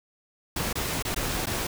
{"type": "noise with dropouts", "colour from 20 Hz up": "pink", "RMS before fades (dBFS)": -29, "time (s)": [0.56, 1.67], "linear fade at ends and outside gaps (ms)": 5, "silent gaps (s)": [[0.729, 0.754], [1.025, 1.05], [1.146, 1.161], [1.458, 1.468]], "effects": []}